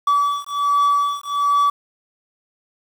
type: beating tone pair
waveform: triangle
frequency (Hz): 1147 / 1148.3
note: D6 / D6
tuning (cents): -41 / -39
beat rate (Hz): 1.3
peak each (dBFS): -17 / -17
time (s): 0.07-1.7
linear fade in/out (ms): 5
effects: 7-bit